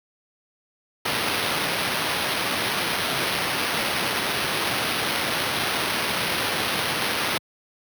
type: noise with sample-and-hold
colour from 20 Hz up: blue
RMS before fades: -25 dBFS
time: 1.05-7.38 s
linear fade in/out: 5 ms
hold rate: 7350 Hz
effects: high-pass 100 Hz 12 dB/octave